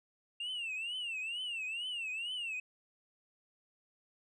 sine tone with vibrato, 2760 Hz, F7, 21 cents flat, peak -34 dBFS, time 0.4-2.6 s, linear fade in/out 5 ms, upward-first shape triangle, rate 2.2 Hz, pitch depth 190 cents each way, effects tanh soft clip ceiling -35 dBFS

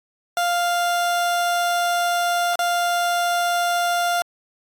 30% pulse tone with dropouts, 698.5 Hz, F5, in tune, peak -16 dBFS, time 0.37-4.22 s, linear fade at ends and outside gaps 1 ms, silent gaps 2.556-2.591 s, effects AAC 64 kbps

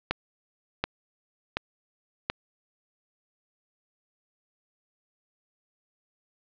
click train, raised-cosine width 0.3 ms, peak -9 dBFS, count 4, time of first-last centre 0.11-2.3 s, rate 1.37 Hz, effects resampled to 11025 Hz + 7-bit

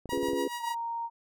clicks, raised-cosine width 2 ms, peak -27 dBFS, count 7, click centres 0.057 / 0.092 / 0.127 / 0.176 / 0.231 / 0.285 / 0.333 s
sawtooth tone with tremolo, 957 Hz, A#5, 45 cents sharp, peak -29 dBFS, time 0.09-0.75 s, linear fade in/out 10 ms, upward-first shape sine, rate 7.1 Hz, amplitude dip 65%
sine chord, C# dominant seventh, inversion none, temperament equal, 277.2 / 349.2 / 415.3 / 493.9 Hz, C#4 / E#4 / G#4 / B4, 0 / 0 / 0 / 0 cents, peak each -33 dBFS, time 0.12-0.48 s, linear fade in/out 5 ms
sine tone, 929 Hz, A#5, 6 cents flat, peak -31 dBFS, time 0.59-1.1 s, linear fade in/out 50 ms
effects none

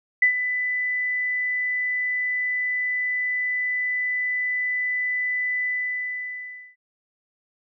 sine tone with ADSR envelope, 1995 Hz, B6, 17 cents sharp, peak -12 dBFS, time 0.22-6.76 s, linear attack 5 ms, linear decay 98 ms, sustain -10 dB, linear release 1100 ms, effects none

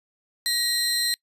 sawtooth tone pair together, 1900 / 4111 Hz, A#6 / C8, +33 / -31 cents, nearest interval octave + minor second, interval 1336 cents, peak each -26 / -20 dBFS, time 0.46-1.14 s, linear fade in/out 0 ms, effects noise-tail reverb RT60 0.1 s tail -26 dB re dry + resampled to 32000 Hz

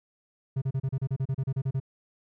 triangle tone bursts, 133.5 Hz, C3, 35 cents sharp, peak -23 dBFS, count 14, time 0.56-1.801 s, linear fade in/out 10 ms, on 58 ms, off 33 ms, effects none

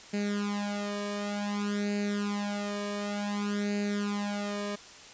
sawtooth tone with flanger, 204.7 Hz, G#3, 25 cents flat, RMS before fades -32 dBFS, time 0.13-4.76 s, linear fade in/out 10 ms, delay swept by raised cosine 0.44 to 1.74 ms, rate 0.55 Hz, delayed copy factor +1, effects white hiss -49 dBFS RMS until 5.13 s + resampled to 16000 Hz

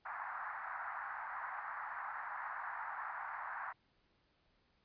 pink band-pass noise, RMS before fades -44 dBFS, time 0.05-3.73 s, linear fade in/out 10 ms, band 800 to 1800 Hz, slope 48 dB/octave, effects pink hiss -75 dBFS RMS until 4.84 s + resampled to 11025 Hz

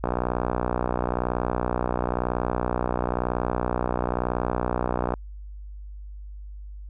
click train, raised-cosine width 1 ms, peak -10 dBFS, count 312, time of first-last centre 0.04-5.138 s, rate 61 Hz, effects added 50 Hz sine -36 dBFS peak until 6.89 s

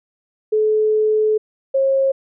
sine tone pair in turn, 430.6 / 539.6 Hz, A4 / C#5, -37 / -47 cents, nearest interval major third, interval 390 cents, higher second, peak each -13 dBFS, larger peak neither, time 0.52-1.38 / 1.74-2.12 s, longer first, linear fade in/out 10 ms, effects none

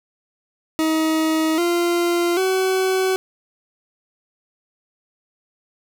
40% pulse tone with pitch steps, 317.2 / 345.9 / 377.2 Hz, D#4 / F4 / F#4, +33 / -17 / +33 cents, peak -16 dBFS, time 0.79-3.16 s, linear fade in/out 0 ms, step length 790 ms, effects none

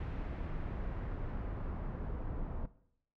brown noise with low-pass filter sweep, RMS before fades -39 dBFS, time 0-2.66 s, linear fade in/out 5 ms, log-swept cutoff 2300 to 1100 Hz, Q 1, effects noise-tail reverb RT60 0.7 s tail -17 dB re dry

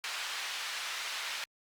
white band-pass noise, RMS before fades -38 dBFS, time 0.04-1.44 s, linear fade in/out 0 ms, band 1100 to 3800 Hz, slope 12 dB/octave, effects Opus 48 kbps

